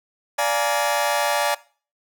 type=chord; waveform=sawtooth; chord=Bb dominant seventh; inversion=first; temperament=just; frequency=582.7 / 699.2 / 839.1 / 932.3 Hz; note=D5 / F5 / Ab5 / Bb5; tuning=-14 / +2 / +18 / 0 cents; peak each=-19 / -23 / -20 / -23 dBFS; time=0.38-1.55 s; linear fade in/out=10 ms; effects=noise-tail reverb RT60 0.4 s tail -20 dB re dry